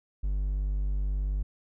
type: tone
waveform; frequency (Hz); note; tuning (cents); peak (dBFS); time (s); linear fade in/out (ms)
triangle; 49.29; G1; +10; -24; 0.23-1.43; 10
effects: none